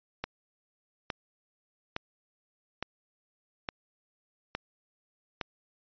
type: click train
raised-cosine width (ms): 0.3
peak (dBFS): -16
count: 7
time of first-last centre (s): 0.24-5.412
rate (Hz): 1.16
effects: resampled to 11025 Hz